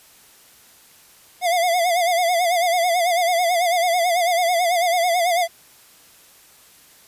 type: tone with vibrato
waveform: square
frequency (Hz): 698.5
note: F5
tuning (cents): 0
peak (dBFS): -17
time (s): 1.41-5.48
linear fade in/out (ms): 50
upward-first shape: sine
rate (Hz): 9.1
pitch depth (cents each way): 86
effects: white hiss -50 dBFS RMS until 7.07 s + resampled to 32000 Hz